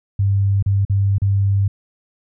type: tone with dropouts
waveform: sine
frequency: 99 Hz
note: G2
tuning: 18 cents sharp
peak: -13 dBFS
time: 0.19-1.68 s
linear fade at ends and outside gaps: 5 ms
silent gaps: 0.626-0.661 / 0.851-0.897 / 1.183-1.218 s
effects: none